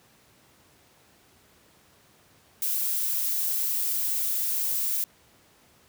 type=noise; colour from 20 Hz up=violet; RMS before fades=-27 dBFS; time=2.62-5.04 s; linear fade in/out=2 ms; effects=pink hiss -59 dBFS RMS until 5.88 s + high-pass 80 Hz 12 dB/octave